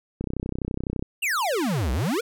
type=click train; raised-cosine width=3 ms; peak=-15 dBFS; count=27; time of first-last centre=0.21-1.025 s; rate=31.9 Hz
type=exponential two-way sweep; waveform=square; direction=down then up; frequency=2921 to 58.27 to 510 Hz; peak=-23 dBFS; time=1.22-2.21 s; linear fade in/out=10 ms; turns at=1.92 s
effects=none